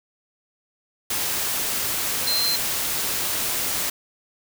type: tone in noise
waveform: sine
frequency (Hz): 4133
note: C8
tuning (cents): -22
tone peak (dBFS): -21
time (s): 2.27-2.56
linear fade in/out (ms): 5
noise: white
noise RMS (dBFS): -25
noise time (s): 1.1-3.9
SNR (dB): +1
effects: none